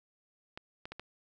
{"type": "clicks", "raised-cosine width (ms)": 0.3, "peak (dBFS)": -26, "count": 4, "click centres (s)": [0.575, 0.855, 0.92, 0.996], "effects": []}